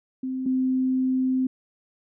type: tone pair in turn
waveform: sine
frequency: 259.9 / 259 Hz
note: C4 / C4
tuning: -11 / -17 cents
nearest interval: unison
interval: 6 cents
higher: first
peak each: -26 / -20 dBFS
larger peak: second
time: 0.23-0.46 / 0.46-1.47 s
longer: second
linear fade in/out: 5 ms
effects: none